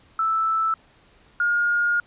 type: tone pair in turn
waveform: sine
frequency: 1318.5 / 1423.9 Hz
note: E6 / F6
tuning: 0 / +33 cents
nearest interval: minor second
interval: 133 cents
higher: second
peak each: -19 / -18 dBFS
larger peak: second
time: 0.19-0.74 / 1.4-2 s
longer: second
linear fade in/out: 2 ms
effects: pink hiss -56 dBFS RMS until 2.06 s + resampled to 8000 Hz

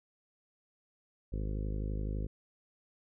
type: harmonic tone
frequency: 51.91 Hz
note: G#1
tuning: in tune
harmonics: 1 / 2 / 3 / 4 / 5 / 6 / 7 / 8 / 9 / 10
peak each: -34 / -40 / -44 / -46 / -48 / -50 / -51 / -52 / -53 / -54 dBFS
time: 1.32-2.27 s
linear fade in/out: 10 ms
effects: none

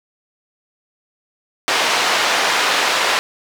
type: band-pass noise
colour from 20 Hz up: pink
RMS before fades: -17 dBFS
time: 1.68-3.19 s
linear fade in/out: 0 ms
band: 710 to 4900 Hz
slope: 12 dB/octave
effects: none

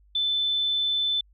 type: tone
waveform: sine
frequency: 3520 Hz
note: A7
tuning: in tune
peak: -22 dBFS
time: 0.15-1.21 s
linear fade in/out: 5 ms
effects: added 50 Hz sine -55 dBFS peak until 1.33 s

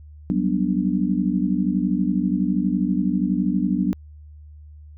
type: chord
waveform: sine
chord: G major seventh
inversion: third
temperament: just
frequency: 183.75 / 196 / 245 / 294 Hz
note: F#3 / G3 / B3 / D4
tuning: -12 / 0 / -14 / +2 cents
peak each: -23 / -24 / -24 / -25 dBFS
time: 0.3-3.93 s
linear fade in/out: 0 ms
effects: added 75 Hz sine -40 dBFS peak until 4.97 s

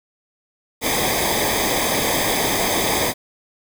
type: noise with comb filter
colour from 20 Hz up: pink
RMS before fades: -20 dBFS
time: 0.81-3.14 s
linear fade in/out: 50 ms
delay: 0.71 ms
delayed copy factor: -0.8
effects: none

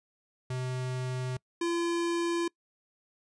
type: tone pair in turn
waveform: square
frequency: 127.7 / 340.9 Hz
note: C3 / F4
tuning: -42 / -42 cents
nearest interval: octave + perfect fourth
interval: 1700 cents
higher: second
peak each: -32 / -28 dBFS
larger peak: second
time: 0.5-1.37 / 1.61-2.48 s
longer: neither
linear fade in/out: 5 ms
effects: noise-tail reverb RT60 0.1 s tail -25 dB re dry + resampled to 22050 Hz

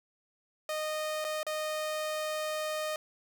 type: tone with dropouts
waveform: sawtooth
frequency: 617 Hz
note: D#5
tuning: 15 cents flat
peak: -28 dBFS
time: 0.69-2.96 s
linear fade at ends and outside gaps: 2 ms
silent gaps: 1.244-1.248 / 1.431-1.466 s
effects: 10-bit

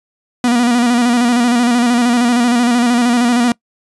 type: tone with vibrato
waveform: 45% pulse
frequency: 241 Hz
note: B3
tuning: 42 cents flat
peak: -10 dBFS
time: 0.44-3.52 s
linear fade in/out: 2 ms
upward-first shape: square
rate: 13 Hz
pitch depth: 42 cents each way
effects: noise-tail reverb RT60 0.1 s tail -24 dB re dry + resampled to 24000 Hz

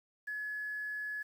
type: tone with quantisation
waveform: sine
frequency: 1700 Hz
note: G#6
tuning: 40 cents sharp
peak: -36 dBFS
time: 0.27-1.23 s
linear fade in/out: 10 ms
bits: 10
effects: none

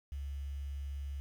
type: tone with quantisation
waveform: sine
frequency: 69.8 Hz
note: C#2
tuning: 13 cents sharp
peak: -37 dBFS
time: 0.12-1.2 s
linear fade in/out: 0 ms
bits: 10
effects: none

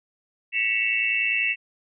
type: tone cluster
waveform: sine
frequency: 1956 / 2225 / 2654 / 2764 Hz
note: B6 / C#7 / E7 / F7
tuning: -17 / +6 / +11 / -19 cents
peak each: -30 / -27 / -23 / -29 dBFS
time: 0.52-1.56 s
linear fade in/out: 50 ms
effects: none

